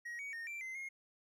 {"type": "tone with pitch steps", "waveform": "triangle", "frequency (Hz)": [1894, 2249, 1840, 2350, 2065, 2144], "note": ["A#6", "C#7", "A#6", "D7", "C7", "C7"], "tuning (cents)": [27, 24, -23, 1, -23, 42], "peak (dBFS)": -40, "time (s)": [0.05, 0.89], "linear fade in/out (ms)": 10, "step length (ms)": 140, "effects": []}